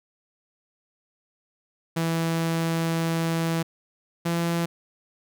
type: tone pair in turn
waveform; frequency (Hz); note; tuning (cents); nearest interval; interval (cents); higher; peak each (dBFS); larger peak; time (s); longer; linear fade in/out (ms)
sawtooth; 164.81 / 169.25; E3 / E3; 0 / +46; unison; 46; second; -19; neither; 1.96-3.63 / 4.25-4.66; first; 10
effects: none